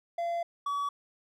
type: tone pair in turn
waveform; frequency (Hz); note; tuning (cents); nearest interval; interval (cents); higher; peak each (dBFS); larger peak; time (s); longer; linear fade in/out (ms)
triangle; 684 / 1137.5; F5 / C#6; -36 / +44; major sixth; 880; second; -27; neither; 0.18-0.43 / 0.66-0.89; first; 5
effects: none